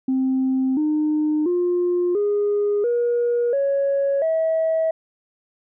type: tone with pitch steps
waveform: sine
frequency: 262.2 / 304.7 / 354.1 / 411.4 / 478.1 / 555.6 / 645.6 Hz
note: C4 / D#4 / F4 / G#4 / A#4 / C#5 / E5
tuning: +4 / -36 / +24 / -16 / +44 / +4 / -36 cents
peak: -16 dBFS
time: 0.08-4.91 s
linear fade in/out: 5 ms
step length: 690 ms
effects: tanh soft clip ceiling -14 dBFS